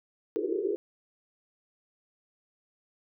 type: band-pass noise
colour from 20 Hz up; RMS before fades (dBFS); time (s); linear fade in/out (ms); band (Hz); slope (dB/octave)
pink; -30; 0.36-0.76; 0; 330 to 470; 96
effects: none

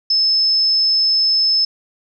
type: tone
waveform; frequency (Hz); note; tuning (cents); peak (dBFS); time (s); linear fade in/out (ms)
sine; 5230; E8; -15; -12; 0.1-1.65; 5
effects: none

